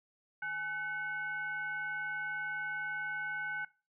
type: tone with frequency modulation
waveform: sine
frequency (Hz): 1512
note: F#6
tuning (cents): +37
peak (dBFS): -35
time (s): 0.42-3.65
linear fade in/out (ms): 5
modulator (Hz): 677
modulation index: 0.62
effects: noise-tail reverb RT60 0.3 s tail -18 dB re dry